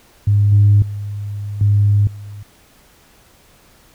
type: tone with level steps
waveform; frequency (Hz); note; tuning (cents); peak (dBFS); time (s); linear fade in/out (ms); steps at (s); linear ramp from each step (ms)
sine; 102.4; G#2; -24; -9 / -6 / -22 / -9 / -29; 0.27-2.43; 5; 0.52 / 0.82 / 1.61 / 2.07; 2
effects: tanh soft clip ceiling -3 dBFS + pink hiss -50 dBFS RMS until 3.94 s

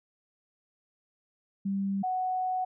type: tone pair in turn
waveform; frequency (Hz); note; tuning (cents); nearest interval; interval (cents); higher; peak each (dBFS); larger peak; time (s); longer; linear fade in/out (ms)
sine; 196.4 / 741.5; G3 / F#5; +4 / +4; octave + major seventh; 2300; second; -27; neither; 1.65-2.03 / 2.03-2.65; second; 10
effects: none

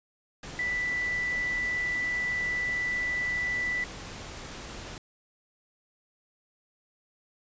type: tone in noise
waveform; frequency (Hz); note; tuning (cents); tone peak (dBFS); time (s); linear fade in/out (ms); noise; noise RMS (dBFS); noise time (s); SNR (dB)
sine; 1975.5; B6; 0; -27; 0.59-3.84; 2; pink; -41; 0.43-4.98; +11
effects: resampled to 16000 Hz

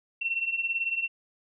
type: beating tone pair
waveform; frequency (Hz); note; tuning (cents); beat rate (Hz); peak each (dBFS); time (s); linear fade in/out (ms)
sine; 2700 / 2718; E7 / F7; +41 / -48; 18; -32 / -28; 0.21-1.08; 10
effects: none

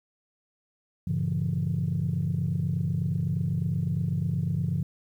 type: chord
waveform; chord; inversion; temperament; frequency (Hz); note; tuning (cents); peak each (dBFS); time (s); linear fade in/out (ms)
sine; G diminished seventh; none; just; 98 / 117.6 / 141.12 / 169.34; G2 / Bb2 / Db3 / Fb3; 0 / +16 / +31 / +47; -30 / -34 / -28 / -28; 1.07-4.83; 5
effects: tanh soft clip ceiling -18 dBFS + 10-bit

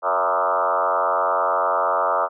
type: tone with frequency modulation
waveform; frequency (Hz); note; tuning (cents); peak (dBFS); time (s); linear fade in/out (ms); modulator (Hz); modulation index
sine; 932.3; A#5; 0; -17; 0.02-2.29; 50; 88.7; 4.5
effects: none

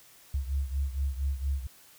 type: beating tone pair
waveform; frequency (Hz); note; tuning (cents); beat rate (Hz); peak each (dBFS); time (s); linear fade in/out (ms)
sine; 67.6 / 71.9; C#2 / D2; -43 / -36; 4.3; -29 / -33; 0.34-1.67; 5
effects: white hiss -56 dBFS RMS until 1.98 s

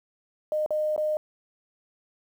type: tone with dropouts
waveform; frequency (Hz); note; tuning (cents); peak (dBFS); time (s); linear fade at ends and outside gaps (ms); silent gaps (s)
sine; 612; D#5; -29; -23; 0.52-1.17; 1; 0.662-0.706 / 0.963-0.978
effects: 9-bit

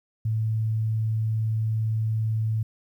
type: tone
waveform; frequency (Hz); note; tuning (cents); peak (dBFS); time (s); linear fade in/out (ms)
sine; 110.3; A2; +5; -22; 0.25-2.63; 5
effects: 10-bit

